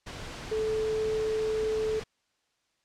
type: tone in noise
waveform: sine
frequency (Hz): 435.7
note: A4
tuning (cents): -17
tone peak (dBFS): -26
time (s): 0.51-2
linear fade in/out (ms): 10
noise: pink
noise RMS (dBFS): -40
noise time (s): 0.06-2.04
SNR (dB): +11
effects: white hiss -74 dBFS RMS until 2.84 s + low-pass 6000 Hz 12 dB/octave